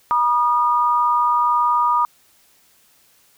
sine tone pair together, 963.5 / 1222 Hz, B5 / D#6, -43 / -32 cents, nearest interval major third, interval 411 cents, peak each -17 dBFS, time 0.11-2.05 s, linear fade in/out 0 ms, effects white hiss -56 dBFS RMS until 3.37 s

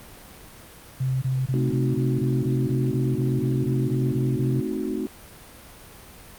sine tone bursts, 130.81 Hz, C3, in tune, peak -21 dBFS, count 15, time 1-4.608 s, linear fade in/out 10 ms, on 220 ms, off 22 ms
sine chord, A diminished seventh, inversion none, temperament equal, 220 / 261.6 / 311.1 / 370 Hz, A3 / C4 / Eb4 / Gb4, 0 / 0 / 0 / 0 cents, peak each -30 dBFS, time 1.54-5.07 s, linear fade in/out 0 ms
effects pink hiss -45 dBFS RMS until 6.38 s + Opus 32 kbps

